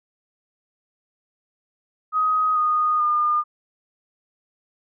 sine tone with pitch steps, 1257 / 1234 / 1211.4 Hz, D#6 / D#6 / D#6, +17 / -15 / -47 cents, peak -17 dBFS, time 2.12-3.44 s, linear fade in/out 50 ms, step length 440 ms, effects none

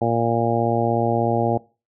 harmonic tone, 116.54 Hz, A#2, in tune, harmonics 1 / 2 / 3 / 4 / 5 / 6 / 7, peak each -25 / -25 / -25 / -25 / -25 / -25 / -25 dBFS, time 0.01-1.58 s, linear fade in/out 10 ms, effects noise-tail reverb RT60 0.3 s tail -20 dB re dry

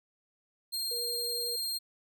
sawtooth tone, 4206 Hz, C8, 8 cents sharp, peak -29 dBFS, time 0.72-1.79 s, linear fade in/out 20 ms
sine tone with vibrato, 477 Hz, A#4, 40 cents sharp, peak -39 dBFS, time 0.91-1.56 s, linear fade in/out 5 ms, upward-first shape sine, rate 11 Hz, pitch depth 11 cents each way
effects none

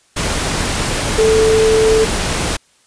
sine tone in noise, 440 Hz, A4, in tune, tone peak -9 dBFS, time 1.18-2.05 s, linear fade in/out 10 ms, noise pink, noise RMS -18 dBFS, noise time 0.16-2.57 s, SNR +6 dB, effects white hiss -54 dBFS RMS until 2.86 s + resampled to 22050 Hz

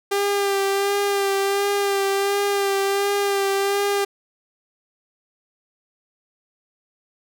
sawtooth tone with vibrato, 398.2 Hz, G4, 27 cents sharp, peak -15 dBFS, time 0.11-4.05 s, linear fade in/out 10 ms, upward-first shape sine, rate 1.4 Hz, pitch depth 25 cents each way, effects none

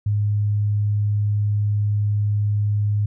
sine tone, 103.83 Hz, G#2, in tune, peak -17 dBFS, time 0.06-3.06 s, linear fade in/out 5 ms, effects none

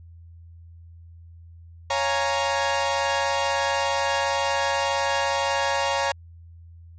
sawtooth chord, Bb minor seventh, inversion first, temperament equal, 554.4 / 698.5 / 830.6 / 932.3 Hz, Db5 / F5 / Ab5 / Bb5, 0 / 0 / 0 / 0 cents, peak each -22 / -28 / -25 / -22 dBFS, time 1.9-6.12 s, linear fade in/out 5 ms, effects added 84 Hz sine -43 dBFS peak until 6.98 s + resampled to 16000 Hz

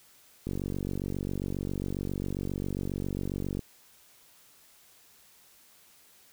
click train, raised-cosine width 3 ms, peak -20 dBFS, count 149, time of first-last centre 0.47-3.592 s, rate 47.4 Hz, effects white hiss -59 dBFS RMS until 6.32 s

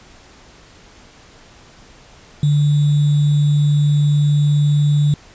sine tone with sample-and-hold, 146.6 Hz, D3, 3 cents flat, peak -11 dBFS, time 2.43-5.14 s, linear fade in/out 2 ms, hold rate 3675 Hz, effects pink hiss -45 dBFS RMS until 5.34 s + resampled to 16000 Hz

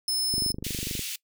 sawtooth tone, 5230 Hz, E8, 15 cents flat, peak -22 dBFS, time 0.08-0.52 s, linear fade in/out 2 ms
click train, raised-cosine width 3 ms, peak -21 dBFS, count 17, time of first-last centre 0.34-0.993 s, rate 24.5 Hz
pink high-pass noise, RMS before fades -34 dBFS, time 0.64-1.16 s, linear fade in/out 5 ms, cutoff 2600 Hz, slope 24 dB/octave
effects noise-tail reverb RT60 0.1 s tail -22 dB re dry

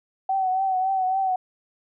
sine tone with vibrato, 758 Hz, F#5, 42 cents sharp, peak -20 dBFS, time 0.29-1.36 s, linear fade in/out 5 ms, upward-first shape triangle, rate 3.6 Hz, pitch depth 50 cents each way, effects none

